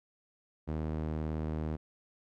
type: tone with band-pass filter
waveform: sawtooth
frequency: 78.1 Hz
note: D#2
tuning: 7 cents sharp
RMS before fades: -35 dBFS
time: 0.67-1.77 s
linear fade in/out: 20 ms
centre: 240 Hz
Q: 0.51
effects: none